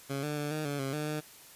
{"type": "tone with pitch steps", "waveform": "15% pulse", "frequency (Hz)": [138.1, 149.1, 147.1, 153.9, 143.3, 135.4, 151, 152.1], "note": ["C#3", "D3", "D3", "D#3", "D3", "C#3", "D3", "D#3"], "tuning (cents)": [-6, 27, 3, -19, -42, -40, 48, -39], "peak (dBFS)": -26, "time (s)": [0.09, 1.21], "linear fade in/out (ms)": 20, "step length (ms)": 140, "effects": ["white hiss -53 dBFS RMS until 1.55 s", "resampled to 32000 Hz"]}